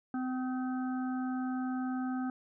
harmonic tone with a mistuned harmonic, 256.5 Hz, C4, 34 cents flat, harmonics 1 / 3 / 5 / 6, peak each -32 / -42 / -46 / -48 dBFS, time 0.14-2.3 s, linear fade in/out 2 ms, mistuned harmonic 5, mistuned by -20 cents, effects none

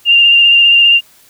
sine tone with vibrato, 2794 Hz, F7, in tune, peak -4 dBFS, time 0.05-1.01 s, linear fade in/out 50 ms, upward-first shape sine, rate 15 Hz, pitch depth 20 cents each way, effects white hiss -46 dBFS RMS until 1.29 s

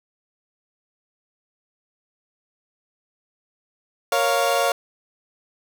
30% pulse chord, Bb minor, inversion none, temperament equal, 466.2 / 554.4 / 698.5 Hz, Bb4 / Db5 / F5, 0 / 0 / 0 cents, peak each -23 / -19 / -19 dBFS, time 4.12-4.72 s, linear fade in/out 2 ms, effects none

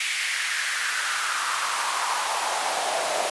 pink noise with high-pass filter sweep, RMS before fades -26 dBFS, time 0-3.3 s, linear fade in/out 5 ms, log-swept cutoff 2200 to 600 Hz, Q 3.2, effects resampled to 24000 Hz

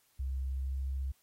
sine tone with pitch glide, 66.2 to 66.97 Hz, C2 to C2, +21 to +41 cents, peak -32 dBFS, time 0.19-1.12 s, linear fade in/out 10 ms, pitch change +20 cents, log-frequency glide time 0.51-0.79 s, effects white hiss -70 dBFS RMS until 1.22 s + AAC 48 kbps

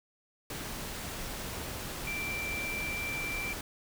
sine tone in noise, 2349 Hz, D7, in tune, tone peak -34 dBFS, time 2.07-3.53 s, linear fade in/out 2 ms, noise pink, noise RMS -39 dBFS, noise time 0.5-3.61 s, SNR +2 dB, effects none

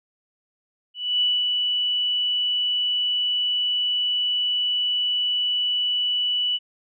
sine tone with ADSR envelope, 2960 Hz, F#7, in tune, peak -17 dBFS, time 0.94-6.59 s, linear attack 270 ms, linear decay 220 ms, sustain -3 dB, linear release 38 ms, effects none

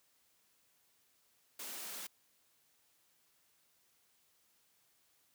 white high-pass noise, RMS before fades -45 dBFS, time 1.59-2.07 s, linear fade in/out 5 ms, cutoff 180 Hz, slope 96 dB/octave, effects white hiss -73 dBFS RMS until 5.34 s + high-pass 60 Hz 12 dB/octave

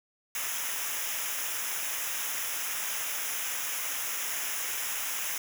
white noise with comb filter, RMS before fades -33 dBFS, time 0.35-5.38 s, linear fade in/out 2 ms, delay 0.23 ms, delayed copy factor -0.8, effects none

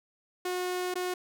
sawtooth tone with dropouts, 362.6 Hz, F#4, 35 cents flat, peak -26 dBFS, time 0.45-1.14 s, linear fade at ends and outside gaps 5 ms, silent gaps 0.941-0.955 s, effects none

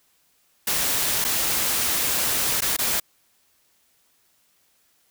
white noise with dropouts, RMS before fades -23 dBFS, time 0.67-3 s, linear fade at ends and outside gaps 5 ms, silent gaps 1.243-1.247 / 2.607-2.619 / 2.766-2.787 s, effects white hiss -64 dBFS RMS until 5.1 s

